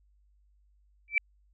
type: tone with exponential growth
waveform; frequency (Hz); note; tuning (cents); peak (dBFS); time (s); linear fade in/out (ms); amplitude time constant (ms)
sine; 2326; D7; -17; -17; 1.08-1.18; 1; 20
effects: added 50 Hz sine -62 dBFS peak until 1.53 s